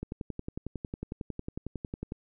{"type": "click train", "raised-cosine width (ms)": 3, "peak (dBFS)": -22, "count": 24, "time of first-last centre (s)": [0.03, 2.121], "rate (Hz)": 11, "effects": []}